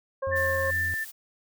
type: harmonic tone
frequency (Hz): 538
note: C5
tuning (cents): +48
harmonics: 1 / 2 / 3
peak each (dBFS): -27 / -34 / -42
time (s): 0.22-0.71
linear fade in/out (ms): 10
type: tone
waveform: triangle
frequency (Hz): 87.7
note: F2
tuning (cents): +8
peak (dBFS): -31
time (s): 0.27-0.94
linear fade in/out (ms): 0
type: tone with tremolo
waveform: sine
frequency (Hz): 1778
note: A6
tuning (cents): +18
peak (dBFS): -24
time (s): 0.31-1.05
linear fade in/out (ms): 20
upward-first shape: sine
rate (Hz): 2.6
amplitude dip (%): 35
type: noise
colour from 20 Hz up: blue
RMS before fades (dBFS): -42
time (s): 0.35-1.12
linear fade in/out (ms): 20
effects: none